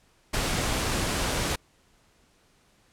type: noise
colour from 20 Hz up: pink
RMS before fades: -27 dBFS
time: 0.33-1.56 s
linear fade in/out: 10 ms
effects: pink hiss -63 dBFS RMS until 2.92 s + low-pass 10000 Hz 12 dB/octave